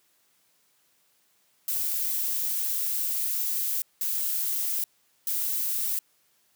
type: noise bursts at uneven times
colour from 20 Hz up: violet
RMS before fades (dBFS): -28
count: 3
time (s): 1.68-3.82 / 4.01-4.84 / 5.27-5.99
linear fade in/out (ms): 2
effects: white hiss -67 dBFS RMS until 6.55 s + high-pass 100 Hz 12 dB/octave